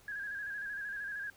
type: tone with vibrato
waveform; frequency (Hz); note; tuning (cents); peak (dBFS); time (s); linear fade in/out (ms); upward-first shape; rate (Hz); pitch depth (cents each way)
sine; 1637; G#6; -25; -37; 0.08-1.3; 2; square; 13; 44
effects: pink hiss -62 dBFS RMS until 1.36 s